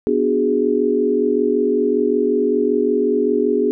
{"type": "chord", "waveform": "sine", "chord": "G# half-diminished seventh", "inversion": "first", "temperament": "equal", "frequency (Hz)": [246.9, 293.7, 370, 415.3], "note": ["B3", "D4", "F#4", "G#4"], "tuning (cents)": [0, 0, 0, 0], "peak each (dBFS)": [-21, -22, -21, -17], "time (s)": [0.07, 3.71], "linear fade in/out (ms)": 0, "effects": []}